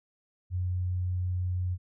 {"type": "tone", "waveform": "sine", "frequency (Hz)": 90.6, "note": "F#2", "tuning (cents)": -36, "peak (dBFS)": -27, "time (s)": [0.5, 1.78], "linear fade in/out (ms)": 50, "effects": []}